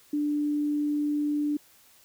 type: tone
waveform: sine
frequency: 294.8 Hz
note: D4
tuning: 7 cents sharp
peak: -24 dBFS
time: 0.13-1.57 s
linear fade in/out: 5 ms
effects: white hiss -58 dBFS RMS until 2.04 s